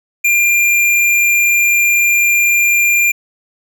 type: tone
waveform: square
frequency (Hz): 2394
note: D7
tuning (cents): +33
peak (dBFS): -10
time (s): 0.24-3.12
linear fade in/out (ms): 10
effects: none